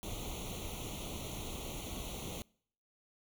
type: noise with comb filter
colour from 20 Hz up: pink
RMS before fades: -42 dBFS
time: 0.03-2.42 s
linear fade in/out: 0 ms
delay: 0.3 ms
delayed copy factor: +1
effects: noise-tail reverb RT60 0.6 s tail -25 dB re dry